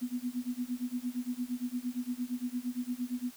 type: tone with tremolo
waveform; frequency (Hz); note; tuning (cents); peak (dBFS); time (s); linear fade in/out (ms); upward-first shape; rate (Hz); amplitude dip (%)
sine; 246.9; B3; 0; -29; 0.01-3.32; 20; sine; 8.7; 95
effects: white hiss -54 dBFS RMS until 3.36 s